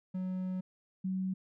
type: tone pair in turn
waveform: triangle / sine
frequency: 185.2 / 188 Hz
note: F#3 / F#3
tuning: +2 / +28 cents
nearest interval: unison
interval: 26 cents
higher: second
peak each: -31 / -31 dBFS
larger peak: neither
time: 0.14-0.61 / 1.04-1.34 s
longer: first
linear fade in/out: 10 ms
effects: none